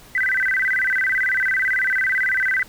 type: tone with vibrato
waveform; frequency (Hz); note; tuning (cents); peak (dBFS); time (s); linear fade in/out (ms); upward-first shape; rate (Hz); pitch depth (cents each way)
sine; 1760; A6; 0; -17; 0.15-2.63; 2; square; 18; 220
effects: pink hiss -46 dBFS RMS until 2.68 s